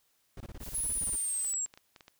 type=noise bursts; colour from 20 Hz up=brown; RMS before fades=-42 dBFS; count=14; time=0.37-1.158 s; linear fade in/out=2 ms; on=34 ms; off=24 ms
type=noise; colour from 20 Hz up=blue; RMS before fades=-45 dBFS; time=0.59-1.55 s; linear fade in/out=50 ms
type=exponential sweep; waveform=sine; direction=down; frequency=10630 to 7459 Hz; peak=-30 dBFS; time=0.74-1.66 s; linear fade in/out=10 ms
type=clicks; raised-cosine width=0.2 ms; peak=-33 dBFS; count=8; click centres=1.447 / 1.538 / 1.661 / 1.739 / 1.775 / 1.962 / 2.008 / 2.081 s
effects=white hiss -72 dBFS RMS until 2.19 s